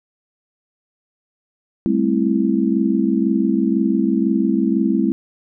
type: chord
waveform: sine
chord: A minor seventh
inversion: third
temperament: just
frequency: 198 / 220 / 264 / 330 Hz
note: G3 / A3 / C4 / E4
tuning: +18 / 0 / +16 / +2 cents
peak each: -20 dBFS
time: 1.86-5.12 s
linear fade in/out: 0 ms
effects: none